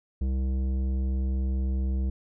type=tone with tanh clipping; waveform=sine; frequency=65.41 Hz; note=C2; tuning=in tune; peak=-26 dBFS; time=0.21-2.1 s; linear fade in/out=5 ms; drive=12 dB; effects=none